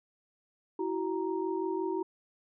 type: tone cluster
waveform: sine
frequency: 331.2 / 376.9 / 934 Hz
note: E4 / F#4 / A#5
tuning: +8 / +32 / +3 cents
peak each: -34 / -32 / -38 dBFS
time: 0.79-2.03 s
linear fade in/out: 5 ms
effects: none